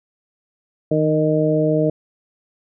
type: harmonic tone with a mistuned harmonic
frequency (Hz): 154.4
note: D#3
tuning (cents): -13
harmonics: 1 / 2 / 3 / 4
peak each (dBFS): -20 / -20 / -20 / -20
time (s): 0.91-1.9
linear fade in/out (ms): 5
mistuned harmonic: 1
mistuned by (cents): +25
effects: none